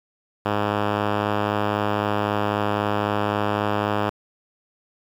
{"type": "tone with low-pass filter", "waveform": "5% pulse", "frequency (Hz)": 103.83, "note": "G#2", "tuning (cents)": 0, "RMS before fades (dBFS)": -23, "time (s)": [0.45, 4.1], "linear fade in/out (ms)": 10, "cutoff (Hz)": 2300, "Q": 0.84, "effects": ["7-bit"]}